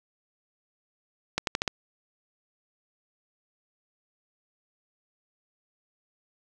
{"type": "accelerating click train", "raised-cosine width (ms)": 0.2, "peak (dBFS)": -8, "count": 5, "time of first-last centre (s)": [1.38, 1.678], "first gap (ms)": 92, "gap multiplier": 0.86, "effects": []}